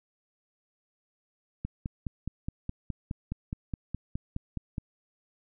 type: click train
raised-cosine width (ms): 5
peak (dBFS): -20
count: 16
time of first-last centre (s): 1.65-4.782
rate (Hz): 4.79
effects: none